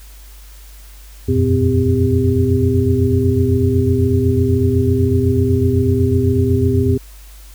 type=tone cluster; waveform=sine; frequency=86.2 / 94.2 / 120 / 256.3 / 398.2 Hz; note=F2 / F#2 / B2 / C4 / G4; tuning=-22 / +32 / -49 / -36 / +27 cents; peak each=-18 dBFS; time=1.28-6.98 s; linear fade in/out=10 ms; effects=added 50 Hz sine -36 dBFS peak until 7.54 s + white hiss -45 dBFS RMS until 7.54 s